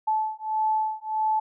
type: beating tone pair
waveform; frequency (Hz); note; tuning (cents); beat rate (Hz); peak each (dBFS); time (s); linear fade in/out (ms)
sine; 868 / 869.6; A5 / A5; -24 / -21; 1.6; -26; 0.07-1.4; 10
effects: none